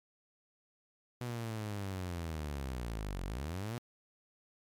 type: linear two-way sweep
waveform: sawtooth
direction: down then up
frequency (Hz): 123.47 to 43.65 to 123.47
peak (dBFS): -33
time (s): 1.21-3.78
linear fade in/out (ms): 0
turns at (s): 3.24
effects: MP3 96 kbps